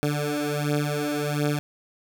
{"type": "beating tone pair", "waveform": "15% pulse", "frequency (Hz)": [146.6, 148], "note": ["D3", "D3"], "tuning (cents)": [-3, 14], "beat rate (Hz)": 1.4, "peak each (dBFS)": [-20, -21], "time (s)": [0.03, 1.59], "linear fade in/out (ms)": 0, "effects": []}